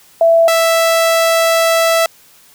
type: tone pair in turn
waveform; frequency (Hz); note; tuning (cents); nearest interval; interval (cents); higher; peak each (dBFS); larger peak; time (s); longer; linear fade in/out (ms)
sine / sawtooth; 664 / 659.8; E5 / E5; +12 / +1; unison; 11; first; -6; neither; 0.21-0.48 / 0.48-2.06; second; 2
effects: white hiss -46 dBFS RMS until 2.54 s